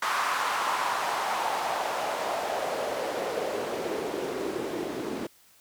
white noise with band-pass filter sweep, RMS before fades -30 dBFS, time 0.02-5.27 s, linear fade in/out 5 ms, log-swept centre 1200 to 310 Hz, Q 2.7, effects white hiss -59 dBFS RMS until 5.6 s

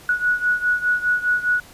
sine beating tone pair, 1464 / 1468.9 Hz, F#6 / F#6, -19 / -13 cents, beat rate 4.9 Hz, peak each -19 / -22 dBFS, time 0.09-1.6 s, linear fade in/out 2 ms, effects pink hiss -45 dBFS RMS until 1.73 s + resampled to 32000 Hz

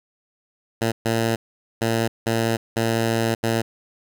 10% pulse tone bursts at uneven times, 114.1 Hz, A#2, 37 cents flat, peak -11 dBFS, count 6, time 0.81-0.92 / 1.05-1.36 / 1.81-2.08 / 2.26-2.57 / 2.76-3.35 / 3.43-3.62 s, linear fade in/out 10 ms, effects none

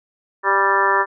harmonic tone with a mistuned harmonic, 196 Hz, G3, in tune, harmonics 2 / 3 / 4 / 5 / 6 / 7 / 8 / 9, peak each -23 / -27 / -28 / -18 / -21 / -24 / -27 / -20 dBFS, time 0.43-1.06 s, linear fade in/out 50 ms, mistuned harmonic 4, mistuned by +31 cents, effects none

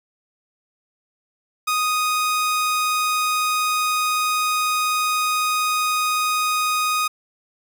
sawtooth tone, 1244.5 Hz, D#6, in tune, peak -15 dBFS, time 1.67-7.08 s, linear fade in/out 10 ms, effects none

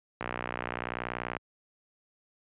click train, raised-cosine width 0.5 ms, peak -17 dBFS, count 71, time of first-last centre 0.21-1.367 s, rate 60.5 Hz, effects high-pass 80 Hz 12 dB/octave + resampled to 8000 Hz

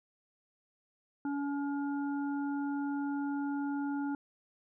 harmonic tone, 283.5 Hz, C#4, 39 cents sharp, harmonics 1 / 3 / 5, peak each -32 / -42 / -46 dBFS, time 1.25-4.15 s, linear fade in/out 2 ms, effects none

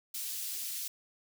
white high-pass noise, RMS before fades -38 dBFS, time 0.14-0.88 s, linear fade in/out 5 ms, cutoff 3600 Hz, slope 12 dB/octave, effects none

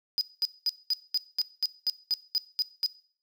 triangle tone bursts, 4962 Hz, D#8, 6 cents flat, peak -22 dBFS, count 12, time 0.18-2.862 s, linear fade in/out 0 ms, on 31 ms, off 210 ms, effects noise-tail reverb RT60 0.5 s tail -19 dB re dry

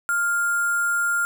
sine tone with sample-and-hold, 1400 Hz, F6, 4 cents sharp, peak -19 dBFS, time 0.09-1.25 s, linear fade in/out 0 ms, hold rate 8820 Hz, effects none

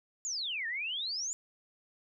sine exponential two-way sweep, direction down then up, 7200 to 1760 to 7200 Hz, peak -33 dBFS, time 0.25-1.33 s, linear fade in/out 0 ms, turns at 0.67 s, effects none

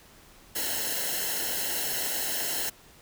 white noise with comb filter, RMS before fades -30 dBFS, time 0.55-2.7 s, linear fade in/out 10 ms, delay 0.84 ms, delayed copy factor -0.8, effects pink hiss -54 dBFS RMS until 3.01 s

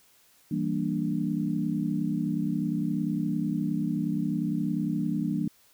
sine chord, E half-diminished seventh, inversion none, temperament equal, 164.81 / 196 / 233.1 / 293.7 Hz, E3 / G3 / Bb3 / D4, 0 / 0 / 0 / 0 cents, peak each -31 dBFS, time 0.51-5.48 s, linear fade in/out 5 ms, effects white hiss -61 dBFS RMS until 5.73 s

